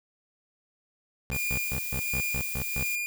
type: tone bursts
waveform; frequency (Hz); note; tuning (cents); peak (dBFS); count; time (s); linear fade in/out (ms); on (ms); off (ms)
20% pulse; 65.41; C2; 0; -26; 8; 1.3-2.832; 0; 69; 140
type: tone with tremolo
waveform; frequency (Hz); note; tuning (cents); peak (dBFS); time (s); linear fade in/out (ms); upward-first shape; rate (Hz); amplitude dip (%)
45% pulse; 2418; D7; +50; -28; 1.32-3.06; 0; sine; 1.4; 60
type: noise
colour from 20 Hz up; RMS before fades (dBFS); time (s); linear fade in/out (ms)
violet; -35; 1.34-2.96; 10
effects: none